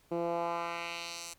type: tone with band-pass filter sweep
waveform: 10% pulse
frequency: 170 Hz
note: F3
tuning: 46 cents flat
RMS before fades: -36 dBFS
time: 0.11-1.34 s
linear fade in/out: 10 ms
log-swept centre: 350 to 8100 Hz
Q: 1.3
effects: pink hiss -66 dBFS RMS until 1.38 s